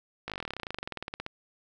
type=slowing click train; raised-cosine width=0.3 ms; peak=-19 dBFS; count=28; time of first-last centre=0.28-1.264 s; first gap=18 ms; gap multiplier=1.05; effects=none